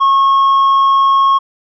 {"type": "tone with tanh clipping", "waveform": "sine", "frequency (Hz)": 1091, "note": "C#6", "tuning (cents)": -28, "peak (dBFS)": -8, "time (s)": [0, 1.39], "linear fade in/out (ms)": 20, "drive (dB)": 3, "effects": []}